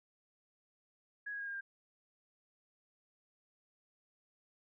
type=tone with pitch steps; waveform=sine; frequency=1668 / 1649.8 / 1631.8 / 1614 / 1596.4 Hz; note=G#6 / G#6 / G#6 / G#6 / G6; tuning=+7 / -12 / -31 / -50 / +31 cents; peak=-39 dBFS; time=1.26-1.61 s; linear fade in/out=10 ms; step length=70 ms; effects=none